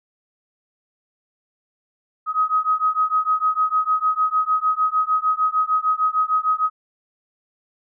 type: beating tone pair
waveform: sine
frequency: 1260 / 1266.6 Hz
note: D#6 / D#6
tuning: +21 / +30 cents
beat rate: 6.6 Hz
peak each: -20 dBFS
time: 2.26-6.7 s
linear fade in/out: 50 ms
effects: none